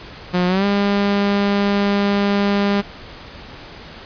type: tone with pitch glide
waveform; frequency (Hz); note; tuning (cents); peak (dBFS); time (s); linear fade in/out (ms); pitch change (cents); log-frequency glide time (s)
sawtooth; 179.4 to 201.4; F3 to G3; +47 to +47; -11; 0.33-2.82; 20; +200; 0.47-0.65
effects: pink hiss -37 dBFS RMS until 4.05 s + resampled to 11025 Hz